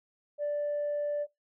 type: tone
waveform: sine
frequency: 586 Hz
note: D5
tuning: 4 cents flat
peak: -27 dBFS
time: 0.38-1.27 s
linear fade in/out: 50 ms
effects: noise-tail reverb RT60 0.2 s tail -23 dB re dry + tanh soft clip ceiling -26 dBFS